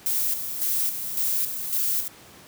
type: noise with tremolo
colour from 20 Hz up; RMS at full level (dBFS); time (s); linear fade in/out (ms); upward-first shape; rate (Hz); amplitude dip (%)
violet; -24; 0.06-2.08; 0; square; 1.8; 55
effects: pink hiss -48 dBFS RMS until 2.47 s + high-pass 100 Hz 12 dB/octave